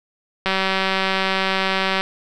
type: click train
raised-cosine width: 0.3 ms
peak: -4 dBFS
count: 297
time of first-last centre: 0.46-2.01 s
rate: 191 Hz
effects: none